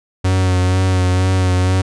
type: tone with vibrato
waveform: 45% pulse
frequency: 92.5 Hz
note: F#2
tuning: in tune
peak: -12 dBFS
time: 0.24-1.82 s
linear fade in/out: 10 ms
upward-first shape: sine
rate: 2.1 Hz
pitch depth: 25 cents each way
effects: resampled to 22050 Hz